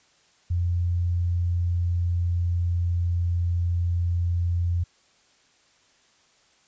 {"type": "tone with pitch glide", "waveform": "sine", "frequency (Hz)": [87.31, 86.76], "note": ["F2", "F2"], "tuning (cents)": [0, -11], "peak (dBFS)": -21, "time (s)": [0.5, 4.84], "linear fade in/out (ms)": 10, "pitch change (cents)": -11, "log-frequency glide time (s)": [1.04, 3.29], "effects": ["white hiss -61 dBFS RMS until 6.67 s", "resampled to 16000 Hz"]}